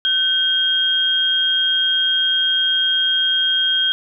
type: tone pair together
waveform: sine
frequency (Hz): 1527 / 3236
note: G6 / G#7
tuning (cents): -46 / -46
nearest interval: octave + minor second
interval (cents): 1300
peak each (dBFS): -23 / -15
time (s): 0.05-3.92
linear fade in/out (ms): 0
effects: none